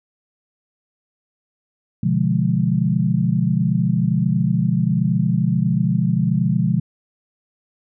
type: chord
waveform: sine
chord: B diminished seventh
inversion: none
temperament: equal with one note detuned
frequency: 125.41 / 146.83 / 174.61 / 207.7 Hz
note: B2 / D3 / F3 / Ab3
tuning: +27 / 0 / 0 / 0 cents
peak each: -21 / -22 / -19 / -22 dBFS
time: 2.03-6.8 s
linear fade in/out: 5 ms
effects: none